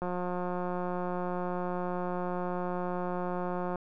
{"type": "click train", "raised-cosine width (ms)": 1, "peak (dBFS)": -21, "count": 670, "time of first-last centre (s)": [0.02, 3.757], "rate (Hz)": 179, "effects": []}